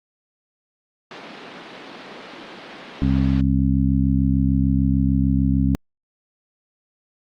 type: band-pass noise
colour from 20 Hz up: pink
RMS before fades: -38 dBFS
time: 1.11-3.41 s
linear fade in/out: 2 ms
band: 200 to 4200 Hz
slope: 24 dB/octave
type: harmonic tone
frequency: 66.7 Hz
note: C2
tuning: 34 cents sharp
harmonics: 1 / 2 / 3 / 4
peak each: -21 / -21 / -21 / -21 dBFS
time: 3.02-5.75 s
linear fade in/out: 0 ms
effects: Opus 48 kbps